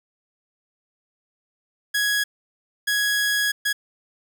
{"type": "tone bursts at uneven times", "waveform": "sawtooth", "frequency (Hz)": 1665, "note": "G#6", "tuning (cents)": 4, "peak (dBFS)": -16, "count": 3, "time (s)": [[1.94, 2.24], [2.87, 3.52], [3.65, 3.73]], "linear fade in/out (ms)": 10, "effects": []}